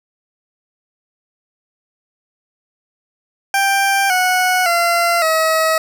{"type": "tone with pitch steps", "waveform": "20% pulse", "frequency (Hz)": [788, 735.2, 686, 640.1], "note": ["G5", "F#5", "F5", "D#5"], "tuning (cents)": [9, -11, -31, 49], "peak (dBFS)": -8, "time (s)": [3.54, 5.78], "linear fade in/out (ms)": 2, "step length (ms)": 560, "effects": []}